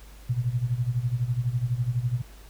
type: tone with tremolo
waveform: sine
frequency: 121.9 Hz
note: B2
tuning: 22 cents flat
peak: -20 dBFS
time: 0.29-2.22 s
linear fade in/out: 10 ms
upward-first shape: sine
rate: 12 Hz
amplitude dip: 80%
effects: added 50 Hz sine -45 dBFS peak until 2.49 s + pink hiss -53 dBFS RMS until 2.49 s